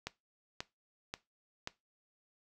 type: click train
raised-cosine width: 0.2 ms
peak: -20 dBFS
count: 4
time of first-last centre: 0.07-1.674 s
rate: 1.87 Hz
effects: noise-tail reverb RT60 0.2 s tail -18 dB re dry